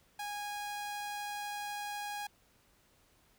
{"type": "tone", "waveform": "sawtooth", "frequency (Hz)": 824, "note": "G#5", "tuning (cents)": -14, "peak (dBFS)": -34, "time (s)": [0.19, 2.27], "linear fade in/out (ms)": 5, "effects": ["pink hiss -68 dBFS RMS until 3.38 s"]}